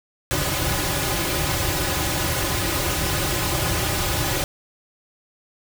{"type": "noise with comb filter", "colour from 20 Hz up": "pink", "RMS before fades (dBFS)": -23, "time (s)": [0.31, 4.44], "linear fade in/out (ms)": 0, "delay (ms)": 4.4, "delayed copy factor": -0.9, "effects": []}